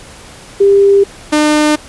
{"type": "tone pair in turn", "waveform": ["sine", "sawtooth"], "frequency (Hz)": [397.8, 301.8], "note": ["G4", "D4"], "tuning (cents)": [25, 47], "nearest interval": "perfect fourth", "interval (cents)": 478, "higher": "first", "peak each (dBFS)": -4, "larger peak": "neither", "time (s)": [[0.6, 1.04], [1.32, 1.76]], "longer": "neither", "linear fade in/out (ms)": 10, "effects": ["pink hiss -35 dBFS RMS until 1.88 s", "resampled to 24000 Hz"]}